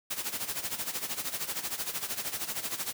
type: noise with tremolo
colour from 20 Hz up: white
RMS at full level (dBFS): -32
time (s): 0.1-2.93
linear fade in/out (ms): 10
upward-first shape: sine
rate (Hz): 13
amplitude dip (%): 75
effects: high-pass 80 Hz 12 dB/octave